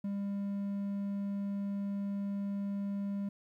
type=tone; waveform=triangle; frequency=200 Hz; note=G3; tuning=35 cents sharp; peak=-31 dBFS; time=0.04-3.29 s; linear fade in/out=5 ms; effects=12-bit